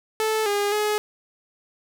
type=tone with pitch steps; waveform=sawtooth; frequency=437 / 408 / 421.6 Hz; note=A4 / G#4 / G#4; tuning=-12 / -31 / +26 cents; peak=-17 dBFS; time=0.2-0.98 s; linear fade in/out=0 ms; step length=260 ms; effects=none